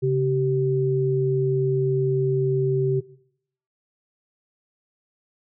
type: tone pair together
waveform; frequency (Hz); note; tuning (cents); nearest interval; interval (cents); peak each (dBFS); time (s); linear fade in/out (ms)
sine; 136.29 / 385.5; C#3 / G4; -29 / -29; octave + tritone; 1800; -21; 0.02-3.01; 20
effects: noise-tail reverb RT60 0.7 s tail -19 dB re dry